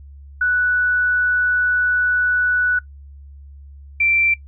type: tone pair in turn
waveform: sine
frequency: 1480 / 2349 Hz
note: F#6 / D7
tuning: 0 / 0 cents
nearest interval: minor sixth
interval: 800 cents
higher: second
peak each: -14 dBFS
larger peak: neither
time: 0.41-2.79 / 4-4.34 s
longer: first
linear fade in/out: 5 ms
effects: noise-tail reverb RT60 0.1 s tail -19 dB re dry + added 70 Hz sine -37 dBFS peak until 4.47 s